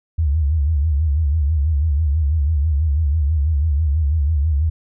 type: tone with vibrato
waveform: sine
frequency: 75.3 Hz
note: D2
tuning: 44 cents sharp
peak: -14 dBFS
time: 0.18-4.7 s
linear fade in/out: 10 ms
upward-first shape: sine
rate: 6.1 Hz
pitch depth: 150 cents each way
effects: none